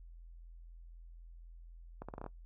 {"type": "accelerating click train", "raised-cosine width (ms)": 1, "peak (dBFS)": -29, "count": 7, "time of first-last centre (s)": [2.02, 2.263], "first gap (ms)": 66, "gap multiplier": 0.8, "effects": ["noise-tail reverb RT60 0.1 s tail -19 dB re dry", "added 42 Hz sine -50 dBFS peak until 2.45 s"]}